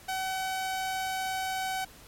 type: tone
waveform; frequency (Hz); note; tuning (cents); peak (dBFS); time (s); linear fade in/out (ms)
sawtooth; 757; F#5; +39; -26; 0.08-1.85; 10
effects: pink hiss -52 dBFS RMS until 2.07 s + MP3 64 kbps